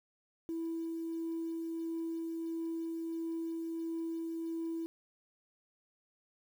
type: tone with tremolo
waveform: sine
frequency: 329.6 Hz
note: E4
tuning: in tune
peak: -33 dBFS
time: 0.49-4.86 s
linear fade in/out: 0 ms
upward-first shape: triangle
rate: 1.5 Hz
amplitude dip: 25%
effects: tanh soft clip ceiling -31 dBFS + 10-bit